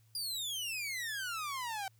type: exponential sweep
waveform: sawtooth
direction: down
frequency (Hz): 4900 to 757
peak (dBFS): -33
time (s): 0.15-1.88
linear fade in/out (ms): 2
effects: added 111 Hz sine -63 dBFS peak until 1.99 s + white hiss -73 dBFS RMS until 1.99 s